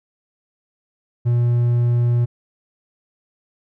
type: tone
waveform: triangle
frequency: 120 Hz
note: B2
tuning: 49 cents flat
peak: -12 dBFS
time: 1.25-2.26 s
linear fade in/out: 20 ms
effects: none